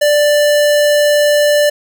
square tone, 589 Hz, D5, 5 cents sharp, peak -9 dBFS, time 0.01-1.7 s, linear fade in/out 10 ms, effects none

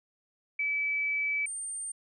sine tone pair in turn, 2300 / 8779 Hz, D7 / C#9, -37 / -18 cents, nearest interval octave + major seventh, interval 2319 cents, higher second, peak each -27 / -34 dBFS, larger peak first, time 0.59-1.46 / 1.46-1.92 s, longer first, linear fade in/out 5 ms, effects none

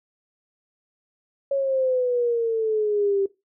sine exponential sweep, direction down, 556 to 389.5 Hz, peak -19 dBFS, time 1.51-3.26 s, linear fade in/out 5 ms, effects noise-tail reverb RT60 0.2 s tail -18 dB re dry

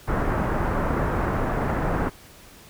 pink low-pass noise, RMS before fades -24 dBFS, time 0.07-2.1 s, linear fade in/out 20 ms, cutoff 1600 Hz, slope 24 dB/octave, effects pink hiss -48 dBFS RMS until 2.69 s

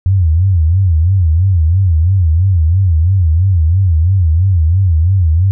sine tone with vibrato, 87.31 Hz, F2, in tune, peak -7 dBFS, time 0.06-5.51 s, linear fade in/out 0 ms, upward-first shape sine, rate 3 Hz, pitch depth 200 cents each way, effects none

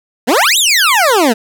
20% pulse exponential two-way sweep, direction up then down, 209.6 to 3951 to 209.6 Hz, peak -3 dBFS, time 0.27-1.34 s, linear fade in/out 20 ms, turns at 0.58 s, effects none

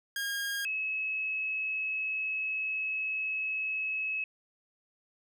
sawtooth / sine tone pair in turn, 1624 / 2578 Hz, G#6 / E7, -39 / -39 cents, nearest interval minor sixth, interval 800 cents, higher second, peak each -28 / -30 dBFS, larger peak first, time 0.16-0.65 / 0.65-4.24 s, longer second, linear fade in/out 2 ms, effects none

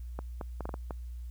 clicks, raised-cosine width 1 ms, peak -23 dBFS, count 7, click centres 0.19 / 0.412 / 0.607 / 0.655 / 0.692 / 0.741 / 0.908 s, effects added 60 Hz sine -38 dBFS peak until 1.3 s + white hiss -68 dBFS RMS until 1.3 s

